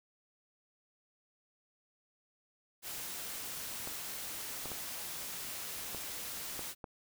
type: noise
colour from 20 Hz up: white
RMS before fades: -42 dBFS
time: 2.82-6.75 s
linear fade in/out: 50 ms
type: clicks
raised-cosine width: 1 ms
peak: -28 dBFS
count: 6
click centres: 3.874 / 4.657 / 4.717 / 5.947 / 6.593 / 6.842 s
effects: none